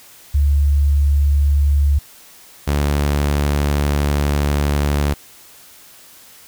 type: tone pair in turn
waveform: sine / sawtooth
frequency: 71.6 / 72.35 Hz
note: D2 / D2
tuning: -43 / -25 cents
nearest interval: unison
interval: 18 cents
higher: second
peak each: -11 dBFS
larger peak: neither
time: 0.34-1.99 / 2.67-5.14 s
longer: second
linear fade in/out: 10 ms
effects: white hiss -44 dBFS RMS until 6.47 s